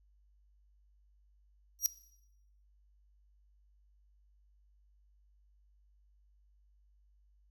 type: tone with exponential growth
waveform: sawtooth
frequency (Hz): 5730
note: F8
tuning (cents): +44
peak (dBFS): -19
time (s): 1.79-1.86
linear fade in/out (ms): 0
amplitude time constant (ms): 15
effects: noise-tail reverb RT60 0.8 s tail -18 dB re dry + added 50 Hz sine -64 dBFS peak until 7.5 s